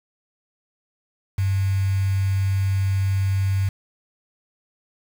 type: tone with quantisation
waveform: sine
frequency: 97.1 Hz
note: G2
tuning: 16 cents flat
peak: -18 dBFS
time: 1.38-3.69 s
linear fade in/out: 5 ms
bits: 6
effects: none